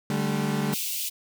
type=chord; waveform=35% pulse; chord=D suspended fourth; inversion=none; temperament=equal with one note detuned; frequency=146.83 / 196 / 216.3 Hz; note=D3 / G3 / A3; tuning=0 / 0 / -29 cents; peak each=-27 dBFS; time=0.1-0.74 s; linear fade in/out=2 ms
type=high-pass noise; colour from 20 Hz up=white; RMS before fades=-30 dBFS; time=0.72-1.1 s; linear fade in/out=20 ms; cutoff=2400 Hz; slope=48 dB/octave
effects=none

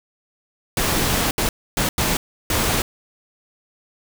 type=noise bursts at uneven times; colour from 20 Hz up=pink; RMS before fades=-20 dBFS; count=5; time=0.77-1.31 / 1.38-1.49 / 1.77-1.89 / 1.98-2.17 / 2.5-2.82 s; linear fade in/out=2 ms; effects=none

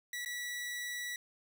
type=tone with dropouts; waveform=sawtooth; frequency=1947 Hz; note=B6; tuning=25 cents flat; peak=-34 dBFS; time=0.13-1.16 s; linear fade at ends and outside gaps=2 ms; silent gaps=0.249-0.259 s; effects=none

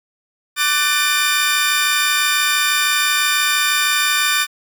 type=tone cluster; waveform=sawtooth; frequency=1169 / 1501 / 1780 / 2404 / 3620 Hz; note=D6 / F#6 / A6 / D7 / A7; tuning=-8 / +24 / +20 / +40 / +48 cents; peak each=-18 dBFS; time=0.56-4.47 s; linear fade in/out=50 ms; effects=8-bit

